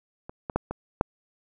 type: clicks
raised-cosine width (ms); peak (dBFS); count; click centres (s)
1; -24 / -17 / -9 / -17 / -6; 5; 0.295 / 0.498 / 0.56 / 0.71 / 1.011
effects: none